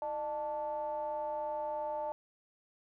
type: ring-modulated tone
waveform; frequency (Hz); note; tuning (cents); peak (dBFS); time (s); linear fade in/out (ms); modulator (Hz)
triangle; 138.59; C#3; 0; -29; 0.02-2.12; 0; 743
effects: none